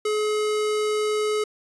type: tone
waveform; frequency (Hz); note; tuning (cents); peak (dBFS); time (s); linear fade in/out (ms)
square; 425.1; G#4; +40; -22; 0.05-1.44; 5
effects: resampled to 24000 Hz